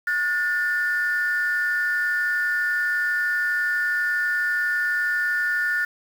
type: tone pair together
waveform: sine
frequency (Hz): 1446.8 / 1779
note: F#6 / A6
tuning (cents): -39 / +19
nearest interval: major third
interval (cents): 358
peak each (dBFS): -22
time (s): 0.07-5.85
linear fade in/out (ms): 5
effects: tanh soft clip ceiling -15 dBFS + 7-bit